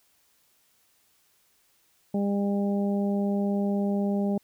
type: harmonic tone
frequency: 200.9 Hz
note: G3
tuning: 43 cents sharp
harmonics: 1 / 2 / 3 / 4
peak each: -24 / -32 / -34 / -39 dBFS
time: 2.14-4.38 s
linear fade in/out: 5 ms
effects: white hiss -66 dBFS RMS until 4.43 s